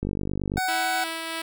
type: click train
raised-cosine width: 3 ms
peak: -15 dBFS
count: 28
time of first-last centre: 0.03-0.58 s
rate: 49.1 Hz
type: tone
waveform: 25% pulse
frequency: 748 Hz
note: F#5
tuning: 19 cents sharp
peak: -20 dBFS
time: 0.57-1.04 s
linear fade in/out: 2 ms
type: tone with tremolo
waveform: 5% pulse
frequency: 327.1 Hz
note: E4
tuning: 13 cents flat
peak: -17 dBFS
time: 0.68-1.42 s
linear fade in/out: 5 ms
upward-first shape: triangle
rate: 3.2 Hz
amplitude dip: 25%
effects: none